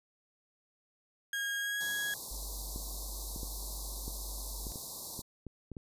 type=tone with pitch glide; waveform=35% pulse; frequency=1632 to 1659.6 Hz; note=G#6 to G#6; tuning=-31 to -2 cents; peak=-31 dBFS; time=1.33-2.14 s; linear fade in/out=2 ms; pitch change=+29 cents; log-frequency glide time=1.59-1.79 s
type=band-stop noise; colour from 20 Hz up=white; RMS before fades=-42 dBFS; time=1.8-5.22 s; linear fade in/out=10 ms; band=1100 to 3800 Hz; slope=96 dB/octave
type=tone; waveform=sine; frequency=49.25 Hz; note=G1; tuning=9 cents sharp; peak=-40 dBFS; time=2.31-4.72 s; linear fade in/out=0 ms
type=clicks; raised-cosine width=3 ms; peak=-30 dBFS; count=10; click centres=2.761 / 3.362 / 3.432 / 4.08 / 4.668 / 4.758 / 5.192 / 5.467 / 5.717 / 5.768 s
effects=resampled to 32000 Hz